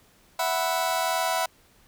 sawtooth chord, E suspended second, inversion none, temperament just, 659.3 / 741.7 / 988.9 Hz, E5 / F#5 / B5, 0 / +4 / +2 cents, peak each -24 dBFS, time 0.39-1.46 s, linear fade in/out 5 ms, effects pink hiss -59 dBFS RMS until 1.87 s

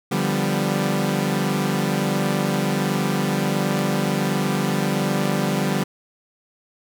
sawtooth chord, G dominant seventh, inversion second, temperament equal, 146.83 / 174.61 / 196 / 246.9 Hz, D3 / F3 / G3 / B3, 0 / 0 / 0 / 0 cents, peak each -21 / -23 / -19 / -24 dBFS, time 0.11-5.84 s, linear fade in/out 10 ms, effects none

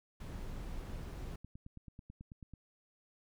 brown noise, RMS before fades -43 dBFS, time 0.2-1.36 s, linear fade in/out 5 ms
click train, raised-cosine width 5 ms, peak -37 dBFS, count 15, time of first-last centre 1.01-2.537 s, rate 9.17 Hz
effects none

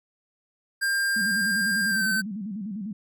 square tone with pitch glide, 1598 to 1538.2 Hz, G6 to G6, +33 to -33 cents, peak -23 dBFS, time 0.81-2.22 s, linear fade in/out 20 ms, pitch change -66 cents, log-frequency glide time 1.87-2.06 s
sine tone with vibrato, 204.2 Hz, G#3, 29 cents flat, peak -30 dBFS, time 1.16-2.93 s, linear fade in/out 5 ms, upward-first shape square, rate 10 Hz, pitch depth 130 cents each way
effects none

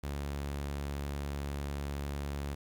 sawtooth tone, 71 Hz, C#2, 42 cents sharp, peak -31 dBFS, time 0.03-2.55 s, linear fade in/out 10 ms, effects 11-bit

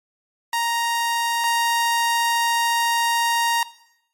sawtooth tone pair in turn, 934 / 934 Hz, A#5 / A#5, +3 / +3 cents, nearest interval unison, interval 0 cents, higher neither, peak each -16 / -14 dBFS, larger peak second, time 0.53-1.44 / 1.44-3.63 s, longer second, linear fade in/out 2 ms, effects noise-tail reverb RT60 0.8 s tail -18 dB re dry + MP3 64 kbps

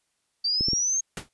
sine linear sweep, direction up, 4600 to 6500 Hz, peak -22 dBFS, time 0.44-1.01 s, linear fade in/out 10 ms
clicks, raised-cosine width 3 ms, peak -18 dBFS, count 3, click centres 0.609 / 0.685 / 0.733 s
pink noise with exponential decay, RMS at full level -29 dBFS, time 1.17-1.29 s, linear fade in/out 2 ms, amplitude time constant 26 ms
effects white hiss -74 dBFS RMS until 1.33 s + resampled to 24000 Hz

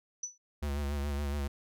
sine tone with exponential decay, 5960 Hz, F#8, 12 cents sharp, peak -31 dBFS, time 0.23-0.38 s, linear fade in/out 5 ms, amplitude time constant 32 ms
square tone with vibrato, 71.6 Hz, D2, 43 cents flat, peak -32 dBFS, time 0.62-1.48 s, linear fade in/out 10 ms, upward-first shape sine, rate 7.1 Hz, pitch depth 49 cents each way
effects none

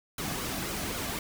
pink noise with flanger, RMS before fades -34 dBFS, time 0.18-1.19 s, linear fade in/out 2 ms, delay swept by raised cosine 1.1 to 2.2 ms, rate 3.9 Hz, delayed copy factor -0.5, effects none

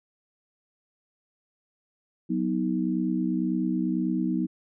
sine chord, B major, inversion second, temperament equal with one note detuned, 185 / 246.9 / 316 Hz, F#3 / B3 / D#4, 0 / 0 / +27 cents, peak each -28 dBFS, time 2.29-4.47 s, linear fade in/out 20 ms, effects none

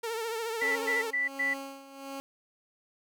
sawtooth tone with vibrato, 453.4 Hz, A#4, 48 cents flat, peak -28 dBFS, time 0.03-1.11 s, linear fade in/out 10 ms, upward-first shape triangle, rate 14 Hz, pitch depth 75 cents each way
sine tone bursts, 1975.5 Hz, B6, in tune, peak -26 dBFS, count 4, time 0.61-1.54 s, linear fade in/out 10 ms, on 150 ms, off 110 ms
15% pulse tone with tremolo, 273.5 Hz, C#4, 23 cents flat, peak -30 dBFS, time 0.62-2.2 s, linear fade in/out 0 ms, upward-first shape sine, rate 1.4 Hz, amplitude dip 75%
effects none

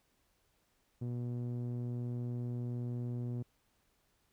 sawtooth tone with low-pass filter, 121.3 Hz, B2, 31 cents flat, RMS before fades -38 dBFS, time 1.01-3.43 s, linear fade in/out 10 ms, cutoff 310 Hz, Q 0.8, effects pink hiss -75 dBFS RMS until 4.32 s

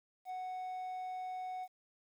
triangle tone with quantisation, 740 Hz, F#5, in tune, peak -37 dBFS, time 0.25-1.68 s, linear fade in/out 50 ms, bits 11, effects none

